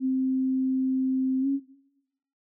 sine tone with pitch glide, 261.6 to 275.1 Hz, C4 to C#4, 0 to -13 cents, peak -22 dBFS, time 0-1.6 s, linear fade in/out 50 ms, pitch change +87 cents, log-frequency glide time 1.41-1.47 s, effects noise-tail reverb RT60 0.9 s tail -21 dB re dry

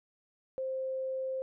sine tone, 525 Hz, C5, 6 cents sharp, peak -32 dBFS, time 0.58-1.42 s, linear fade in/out 0 ms, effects none

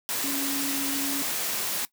sine tone in noise, 277.9 Hz, C#4, 4 cents sharp, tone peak -30 dBFS, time 0.24-1.22 s, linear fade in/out 0 ms, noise white, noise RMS -29 dBFS, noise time 0.09-1.85 s, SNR -4 dB, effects noise-tail reverb RT60 0.1 s tail -18 dB re dry + high-pass 150 Hz 12 dB/octave

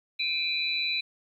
sine tone cluster, 2374 / 2539 / 3971 Hz, D7 / D#7 / B7, +18 / +34 / +9 cents, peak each -31 / -35 / -28 dBFS, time 0.19-1.01 s, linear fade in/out 10 ms, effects 10-bit

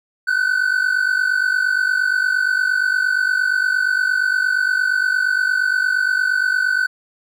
triangle tone pair together, 1477.4 / 1526 Hz, F#6 / G6, -3 / -47 cents, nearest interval minor second, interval 56 cents, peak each -17 / -16 dBFS, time 0.27-6.87 s, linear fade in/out 10 ms, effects none

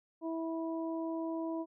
harmonic tone, 326.8 Hz, E4, 15 cents flat, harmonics 1 / 2 / 3, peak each -35 / -41 / -45 dBFS, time 0.21-1.66 s, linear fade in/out 50 ms, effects none

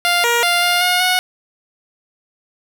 10% pulse tone with pitch steps, 700 / 472.8 / 699 / 705 / 719 / 732 Hz, F5 / A#4 / F5 / F5 / F#5 / F#5, +4 / +24 / +1 / +16 / -50 / -19 cents, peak -5 dBFS, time 0.05-1.19 s, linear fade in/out 0 ms, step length 190 ms, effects none

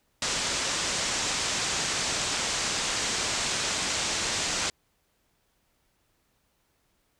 white low-pass noise, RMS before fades -29 dBFS, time 0.22-4.7 s, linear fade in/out 2 ms, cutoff 7900 Hz, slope 48 dB/octave, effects pink hiss -71 dBFS RMS until 7.19 s

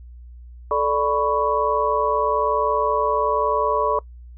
sine tone cluster, 437.2 / 588 / 991 / 1112 Hz, A4 / D5 / B5 / C#6, -11 / +2 / +6 / +5 cents, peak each -23 dBFS, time 0.71-3.99 s, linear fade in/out 2 ms, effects noise-tail reverb RT60 0.1 s tail -22 dB re dry + added 60 Hz sine -38 dBFS peak until 4.37 s

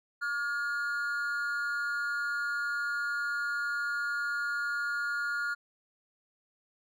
triangle tone with amplitude modulation, 1421 Hz, F6, 30 cents sharp, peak -25 dBFS, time 0.21-5.55 s, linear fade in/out 20 ms, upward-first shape sine, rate 271 Hz, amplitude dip 65%, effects none

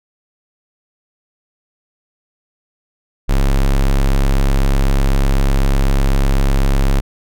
square tone, 34 Hz, C#1, 33 cents flat, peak -11 dBFS, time 3.28-7.01 s, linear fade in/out 20 ms, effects none

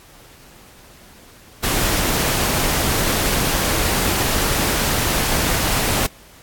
pink noise, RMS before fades -19 dBFS, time 1.63-6.07 s, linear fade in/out 10 ms, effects pink hiss -46 dBFS RMS until 6.42 s + AAC 64 kbps

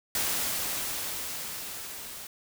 white noise with level ramp, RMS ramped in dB -28 to -42 dBFS, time 0.15-2.27 s, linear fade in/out 2 ms, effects none

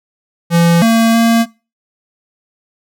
square tone with pitch steps, 169.7 / 227.4 / 229.7 Hz, F3 / A#3 / A#3, -49 / -43 / -25 cents, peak -8 dBFS, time 0.5-1.46 s, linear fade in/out 50 ms, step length 320 ms, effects noise-tail reverb RT60 0.3 s tail -22 dB re dry

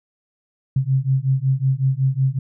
sine beating tone pair, 130.7 / 136.1 Hz, C3 / C#3, -1 / -31 cents, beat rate 5.4 Hz, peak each -19 dBFS, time 0.76-2.39 s, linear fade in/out 5 ms, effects none

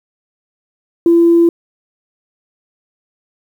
sine tone, 338.5 Hz, E4, 46 cents sharp, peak -5 dBFS, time 1.06-1.49 s, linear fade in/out 2 ms, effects tanh soft clip ceiling -1 dBFS + 7-bit

